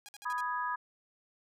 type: tone bursts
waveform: 5% pulse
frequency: 820 Hz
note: G#5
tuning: 22 cents flat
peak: -35 dBFS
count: 5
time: 0.06-0.406 s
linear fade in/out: 0 ms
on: 26 ms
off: 54 ms
type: chord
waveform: sine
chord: G# minor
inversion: first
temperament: equal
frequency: 987.8 / 1244.5 / 1661.2 Hz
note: B5 / D#6 / G#6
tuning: 0 / 0 / 0 cents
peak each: -34 / -37 / -38 dBFS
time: 0.25-0.76 s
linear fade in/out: 10 ms
effects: none